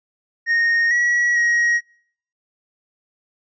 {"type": "tone with pitch steps", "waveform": "triangle", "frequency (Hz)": [1854, 1923, 1892], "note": ["A#6", "B6", "A#6"], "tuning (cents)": [-10, -47, 25], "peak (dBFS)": -13, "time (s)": [0.46, 1.81], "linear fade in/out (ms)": 50, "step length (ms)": 450, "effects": ["noise-tail reverb RT60 0.6 s tail -26 dB re dry", "resampled to 16000 Hz"]}